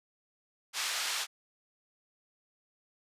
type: band-pass noise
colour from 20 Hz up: white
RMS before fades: -34 dBFS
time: 0.73-1.27 s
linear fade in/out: 50 ms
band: 1000 to 5700 Hz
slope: 12 dB/octave
effects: resampled to 32000 Hz